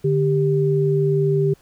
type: tone pair together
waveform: sine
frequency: 148 / 394 Hz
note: D3 / G4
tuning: +14 / +9 cents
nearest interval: octave + perfect fourth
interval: 1695 cents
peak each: -18 / -18 dBFS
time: 0.04-1.54 s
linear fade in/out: 10 ms
effects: pink hiss -56 dBFS RMS until 1.61 s